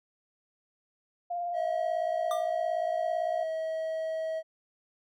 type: tone with vibrato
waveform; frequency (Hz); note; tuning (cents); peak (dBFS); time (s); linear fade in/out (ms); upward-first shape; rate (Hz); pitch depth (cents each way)
sine; 698.5; F5; 0; -30; 1.3-3.44; 10; triangle; 19; 26
type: tone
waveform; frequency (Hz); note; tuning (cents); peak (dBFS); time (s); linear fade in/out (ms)
triangle; 641; E5; -49; -28; 1.53-4.43; 50
type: tone with exponential decay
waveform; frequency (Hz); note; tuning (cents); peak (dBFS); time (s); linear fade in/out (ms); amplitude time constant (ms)
square; 1195; D6; +30; -31; 2.31-2.54; 1; 48
effects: none